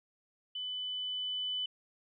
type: tone with level ramp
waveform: sine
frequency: 3000 Hz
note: F#7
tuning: 23 cents sharp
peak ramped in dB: -36 to -32 dBFS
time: 0.55-1.66 s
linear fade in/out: 5 ms
effects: none